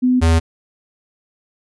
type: tone pair in turn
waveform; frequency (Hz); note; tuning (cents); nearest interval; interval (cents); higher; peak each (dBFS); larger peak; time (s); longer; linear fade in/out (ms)
sine / square; 251.9 / 82.14; B3 / E2; +34 / -6; octave + perfect fifth; 1940; first; -11; neither; 0.02-0.21 / 0.21-0.4; neither; 20
effects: resampled to 24000 Hz